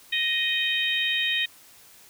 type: harmonic tone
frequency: 622.3 Hz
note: D#5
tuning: in tune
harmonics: 3 / 4 / 5 / 6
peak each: -28 / -28 / -28 / -28 dBFS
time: 0.12-1.46 s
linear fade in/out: 10 ms
effects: white hiss -52 dBFS RMS until 2.09 s